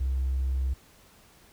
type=tone with hard clipping; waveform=sine; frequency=65.7 Hz; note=C2; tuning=8 cents sharp; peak=-25 dBFS; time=0-0.74 s; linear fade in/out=10 ms; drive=1 dB; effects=pink hiss -57 dBFS RMS until 1.52 s